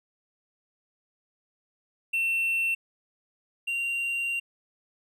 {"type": "tone pair in turn", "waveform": "triangle", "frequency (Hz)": [2700, 2765], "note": ["E7", "F7"], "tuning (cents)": [41, -18], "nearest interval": "unison", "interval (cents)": 41, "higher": "second", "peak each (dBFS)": [-22, -25], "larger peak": "first", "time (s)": [[2.13, 2.75], [3.67, 4.4]], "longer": "second", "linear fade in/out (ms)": 10, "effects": []}